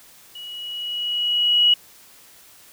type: tone with level ramp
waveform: sine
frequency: 2915 Hz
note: F#7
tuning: 26 cents flat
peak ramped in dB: -34 to -11 dBFS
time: 0.35-1.74 s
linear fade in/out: 5 ms
effects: white hiss -49 dBFS RMS until 2.72 s